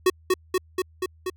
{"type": "tone with echo", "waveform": "square", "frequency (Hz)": 370, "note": "F#4", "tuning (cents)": 0, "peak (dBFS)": -16, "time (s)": [0.06, 0.1], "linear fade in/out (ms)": 5, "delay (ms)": 240, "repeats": 5, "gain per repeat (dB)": -2, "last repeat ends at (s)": 1.3, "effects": ["added 80 Hz sine -51 dBFS peak until 1.36 s"]}